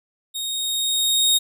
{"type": "tone with level ramp", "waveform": "sawtooth", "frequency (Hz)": 3729, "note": "A#7", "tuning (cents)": 0, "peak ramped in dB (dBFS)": [-23, -11], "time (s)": [0.34, 1.39], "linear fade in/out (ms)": 20, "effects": []}